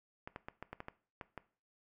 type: clicks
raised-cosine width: 0.5 ms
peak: -28 dBFS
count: 9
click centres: 0.275 / 0.361 / 0.485 / 0.626 / 0.73 / 0.804 / 0.884 / 1.212 / 1.377 s
effects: noise-tail reverb RT60 0.4 s tail -18 dB re dry